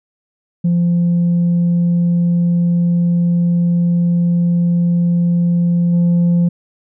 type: tone with level steps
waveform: sine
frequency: 173 Hz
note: F3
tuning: 16 cents flat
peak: -9 / -7 dBFS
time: 0.64-6.49 s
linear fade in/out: 10 ms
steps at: 5.92 s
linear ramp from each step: 20 ms
effects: tanh soft clip ceiling -9 dBFS